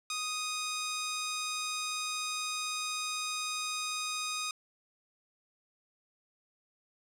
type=tone; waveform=10% pulse; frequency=1244.5 Hz; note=D#6; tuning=in tune; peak=-25 dBFS; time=0.1-4.51 s; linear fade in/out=2 ms; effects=resampled to 32000 Hz